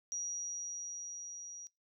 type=tone with level ramp; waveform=sine; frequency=5760 Hz; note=F#8; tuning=47 cents flat; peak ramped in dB=-35 to -45 dBFS; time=0.12-1.67 s; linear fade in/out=0 ms; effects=noise-tail reverb RT60 0.2 s tail -25 dB re dry